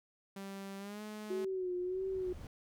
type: tone with pitch glide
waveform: sawtooth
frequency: 196 to 212.5 Hz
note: G3 to G#3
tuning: 0 to +40 cents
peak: -39 dBFS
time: 0.36-1.45 s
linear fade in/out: 5 ms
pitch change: +140 cents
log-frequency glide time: 0.78-1.02 s
type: noise with exponential growth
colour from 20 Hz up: brown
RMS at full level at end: -44 dBFS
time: 1.27-2.47 s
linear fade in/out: 2 ms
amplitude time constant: 260 ms
type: tone with vibrato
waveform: sine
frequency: 370 Hz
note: F#4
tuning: in tune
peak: -34 dBFS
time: 1.3-2.33 s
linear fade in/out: 5 ms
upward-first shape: sine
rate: 1.6 Hz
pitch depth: 57 cents each way
effects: none